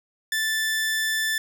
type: tone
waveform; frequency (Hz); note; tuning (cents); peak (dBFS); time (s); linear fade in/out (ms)
sawtooth; 1760; A6; 0; -19; 0.32-1.38; 2
effects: none